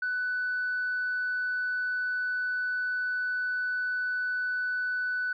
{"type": "tone", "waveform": "sine", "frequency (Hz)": 1493, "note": "F#6", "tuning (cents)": 15, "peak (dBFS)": -26, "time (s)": [0.02, 5.33], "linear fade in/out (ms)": 5, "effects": ["tanh soft clip ceiling -24 dBFS"]}